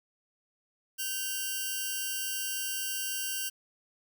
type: tone pair together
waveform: 5% pulse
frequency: 1541.8 / 2800 Hz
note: G6 / F7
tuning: -29 / +4 cents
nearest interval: minor seventh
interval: 1033 cents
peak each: -24 / -25 dBFS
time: 0.98-3.5 s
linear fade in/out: 20 ms
effects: none